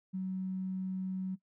triangle tone with tanh clipping, 187.7 Hz, F#3, 25 cents sharp, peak -33 dBFS, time 0.13-1.36 s, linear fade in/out 20 ms, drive 3 dB, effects noise-tail reverb RT60 0.1 s tail -19 dB re dry

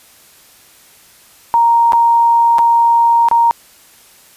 sine tone with dropouts, 932.3 Hz, A#5, in tune, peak -7 dBFS, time 1.54-3.51 s, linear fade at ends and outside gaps 0 ms, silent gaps 1.922-1.932 / 2.584-2.59 / 3.286-3.313 s, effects white hiss -45 dBFS RMS until 4.36 s + resampled to 32000 Hz

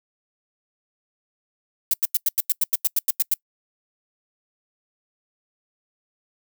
violet noise bursts, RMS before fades -19 dBFS, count 13, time 1.91-3.34 s, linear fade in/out 2 ms, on 26 ms, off 91 ms, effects noise-tail reverb RT60 0.1 s tail -26 dB re dry

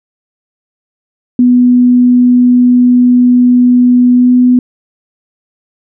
sine tone with pitch glide, 246.9 to 249 Hz, B3 to B3, 0 to +14 cents, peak -3 dBFS, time 1.39-4.59 s, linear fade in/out 2 ms, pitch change +14 cents, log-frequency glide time 4.14-4.32 s, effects none

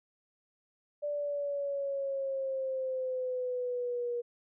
sine exponential sweep, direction down, 587.3 to 477.3 Hz, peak -31 dBFS, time 1.02-4.22 s, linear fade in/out 20 ms, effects none

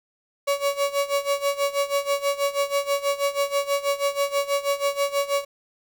35% pulse tone with tremolo, 563 Hz, C#5, 27 cents sharp, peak -17 dBFS, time 0.47-5.45 s, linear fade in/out 10 ms, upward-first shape sine, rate 6.2 Hz, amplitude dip 85%, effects 9-bit

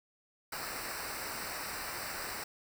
pink noise with comb filter, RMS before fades -40 dBFS, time 0.52-2.44 s, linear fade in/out 5 ms, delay 0.3 ms, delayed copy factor -0.8, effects none

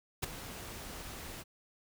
pink noise with ADSR envelope, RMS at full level -31 dBFS, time 0.22-1.44 s, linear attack 19 ms, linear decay 10 ms, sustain -14 dB, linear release 35 ms, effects none

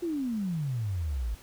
sine exponential sweep, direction down, 358 to 51.5 Hz, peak -28 dBFS, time 0.02-1.35 s, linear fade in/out 10 ms, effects pink hiss -53 dBFS RMS until 1.42 s

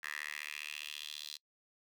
10% pulse tone with high-pass filter sweep, 74.8 Hz, D2, 32 cents sharp, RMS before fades -44 dBFS, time 0.03-1.37 s, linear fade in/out 5 ms, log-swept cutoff 1700 to 4000 Hz, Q 3.8, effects noise-tail reverb RT60 0.1 s tail -25 dB re dry

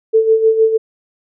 sine tone with tremolo, 443.8 Hz, A4, 15 cents sharp, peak -6 dBFS, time 0.13-0.78 s, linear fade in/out 20 ms, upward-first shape sine, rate 6.5 Hz, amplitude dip 65%, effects none

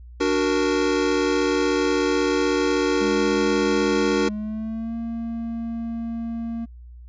square chord, D augmented, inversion none, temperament equal, 293.7 / 370 / 466.2 Hz, D4 / F#4 / A#4, 0 / 0 / 0 cents, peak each -24 dBFS, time 0.2-4.29 s, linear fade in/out 10 ms
triangle tone with pitch glide, 207.7 to 230.5 Hz, G#3 to A#3, 0 to -19 cents, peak -24 dBFS, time 3-6.66 s, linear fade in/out 20 ms, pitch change +181 cents, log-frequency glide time 4.24-4.95 s
effects added 60 Hz sine -39 dBFS peak until 7.08 s + resampled to 16000 Hz

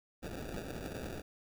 white noise with sample-and-hold, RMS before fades -42 dBFS, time 0.22-1.22 s, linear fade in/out 20 ms, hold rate 1050 Hz, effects none

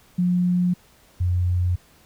sine tone pair in turn, 178.6 / 89.3 Hz, F3 / F2, +39 / +39 cents, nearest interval octave, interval 1200 cents, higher first, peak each -17 / -18 dBFS, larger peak first, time 0.18-0.74 / 1.2-1.76 s, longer neither, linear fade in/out 10 ms, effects pink hiss -55 dBFS RMS until 2.05 s

